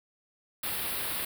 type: band-stop noise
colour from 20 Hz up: white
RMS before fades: -33 dBFS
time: 0.63-1.25 s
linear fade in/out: 5 ms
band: 4600 to 9200 Hz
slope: 48 dB/octave
effects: none